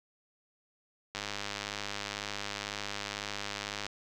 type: click train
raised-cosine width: 0.2 ms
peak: -18 dBFS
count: 278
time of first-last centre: 1.15-3.866 s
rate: 102 Hz
effects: none